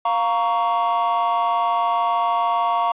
triangle chord, Bb minor, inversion second, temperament just, 699.2 / 932.3 / 1118.8 Hz, F5 / Bb5 / Db6, +2 / 0 / +16 cents, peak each -19 dBFS, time 0.05-2.92 s, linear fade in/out 5 ms, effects tanh soft clip ceiling -11 dBFS + resampled to 8000 Hz

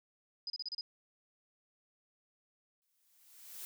sine tone bursts, 4978 Hz, D#8, in tune, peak -37 dBFS, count 6, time 0.47-0.81 s, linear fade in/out 2 ms, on 30 ms, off 32 ms
blue noise with exponential growth, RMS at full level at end -44 dBFS, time 2.82-3.65 s, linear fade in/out 0 ms, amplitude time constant 180 ms
effects none

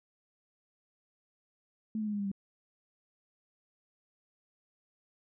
sine tone with pitch steps, 218.5 / 213.9 / 209.4 / 204.9 / 200.6 / 196.36 Hz, A3 / A3 / G#3 / G#3 / G3 / G3, -12 / -49 / +15 / -23 / +40 / +3 cents, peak -31 dBFS, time 1.95-2.316 s, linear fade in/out 2 ms, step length 61 ms, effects none

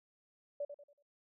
sine tone with echo, 577 Hz, D5, 31 cents flat, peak -35 dBFS, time 0.6-0.65 s, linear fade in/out 5 ms, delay 94 ms, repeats 4, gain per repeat -9 dB, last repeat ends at 1.026 s, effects none

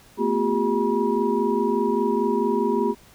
sine tone cluster, 222.8 / 247.7 / 358.3 / 402.2 / 963 Hz, A3 / B3 / F4 / G4 / B5, +22 / +5 / +44 / +44 / -44 cents, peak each -26 / -27 / -26 / -23 / -27 dBFS, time 0.17-2.95 s, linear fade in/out 50 ms, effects pink hiss -52 dBFS RMS until 3.14 s

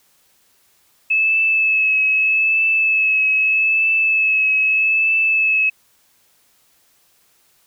sine tone with vibrato, 2600 Hz, E7, 24 cents flat, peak -13 dBFS, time 1.1-5.7 s, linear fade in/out 10 ms, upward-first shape triangle, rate 0.8 Hz, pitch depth 27 cents each way, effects white hiss -58 dBFS RMS until 7.66 s

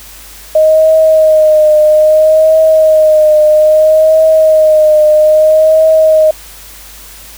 sine tone with vibrato, 622.3 Hz, D#5, in tune, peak -3 dBFS, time 0.55-6.31 s, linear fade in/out 5 ms, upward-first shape triangle, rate 0.61 Hz, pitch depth 38 cents each way, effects added 50 Hz sine -37 dBFS peak until 7.37 s + white hiss -33 dBFS RMS until 7.37 s

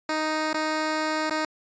10% pulse tone with dropouts, 311.1 Hz, D#4, in tune, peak -16 dBFS, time 0.09-1.45 s, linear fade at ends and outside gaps 2 ms, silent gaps 0.531-0.543 / 1.297-1.308 s, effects resampled to 16000 Hz

